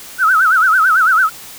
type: tone with vibrato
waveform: sine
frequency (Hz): 1400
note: F6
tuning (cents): +4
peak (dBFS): -8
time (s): 0.18-1.3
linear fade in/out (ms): 50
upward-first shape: sine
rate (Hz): 9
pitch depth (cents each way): 180
effects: white hiss -34 dBFS RMS until 1.58 s